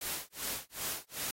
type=noise with tremolo; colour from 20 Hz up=white; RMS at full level=-36 dBFS; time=0.01-1.31 s; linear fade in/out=5 ms; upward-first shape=sine; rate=2.6 Hz; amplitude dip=100%; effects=AAC 48 kbps